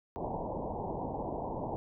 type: low-pass noise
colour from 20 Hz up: white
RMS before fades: -37 dBFS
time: 0.16-1.76 s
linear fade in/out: 0 ms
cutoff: 960 Hz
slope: 96 dB/octave
effects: none